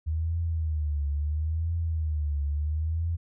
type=tone with vibrato; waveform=sine; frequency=77.5 Hz; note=D#2; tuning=6 cents flat; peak=-25 dBFS; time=0.06-3.17 s; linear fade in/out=20 ms; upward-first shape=triangle; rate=0.74 Hz; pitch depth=150 cents each way; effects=none